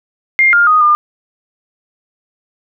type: tone with pitch steps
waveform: sine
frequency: 2115 / 1407 / 1243 / 1205 Hz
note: C7 / F6 / D#6 / D6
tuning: +18 / +12 / -2 / +44 cents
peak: -6 dBFS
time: 0.39-0.95 s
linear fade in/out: 0 ms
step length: 140 ms
effects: none